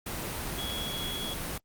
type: tone in noise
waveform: sine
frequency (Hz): 3343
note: G#7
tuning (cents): +11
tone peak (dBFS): -35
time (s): 0.58-1.34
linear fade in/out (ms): 5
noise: pink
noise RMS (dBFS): -35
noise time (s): 0.06-1.58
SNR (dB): -3
effects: Opus 32 kbps